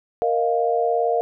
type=chord; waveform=sine; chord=Bb suspended fourth; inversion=none; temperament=just; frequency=466.2 / 621.6 / 699.2 Hz; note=Bb4 / Eb5 / F5; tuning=0 / -2 / +2 cents; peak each=-21 / -25 / -21 dBFS; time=0.22-1.21 s; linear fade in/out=0 ms; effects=none